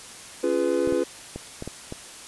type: chord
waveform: triangle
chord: C# dominant seventh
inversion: none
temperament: just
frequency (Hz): 277.2 / 346.5 / 415.8 / 498.9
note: C#4 / E#4 / G#4 / B4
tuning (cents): 0 / -14 / +2 / +17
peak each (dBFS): -27 / -23 / -26 / -23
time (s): 0.43-1.04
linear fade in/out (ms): 10
type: clicks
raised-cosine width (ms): 2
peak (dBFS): -19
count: 6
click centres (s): 0.874 / 0.925 / 1.36 / 1.624 / 1.676 / 1.924
effects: white hiss -42 dBFS RMS until 2.27 s + resampled to 24000 Hz